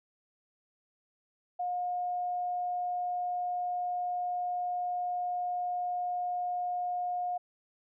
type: tone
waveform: sine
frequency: 716 Hz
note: F5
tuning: 43 cents sharp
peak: -30 dBFS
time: 1.59-7.38 s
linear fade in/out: 10 ms
effects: none